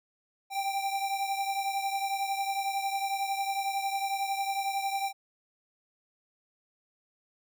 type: beating tone pair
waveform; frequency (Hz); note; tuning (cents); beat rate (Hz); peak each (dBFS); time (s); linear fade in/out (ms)
square; 784 / 795; G5 / G5; 0 / +24; 11; -31 / -36; 0.5-5.13; 50
effects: none